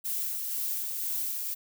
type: noise with tremolo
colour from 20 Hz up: violet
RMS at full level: -31 dBFS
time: 0.04-1.55 s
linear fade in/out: 20 ms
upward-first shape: sine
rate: 2 Hz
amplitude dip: 30%
effects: none